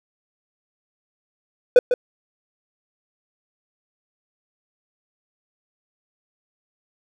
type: tone with echo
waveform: triangle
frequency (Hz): 495.9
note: B4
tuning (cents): +7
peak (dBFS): -4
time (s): 1.76-1.79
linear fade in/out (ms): 2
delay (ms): 150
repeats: 1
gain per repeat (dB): -9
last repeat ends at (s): 1.94
effects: none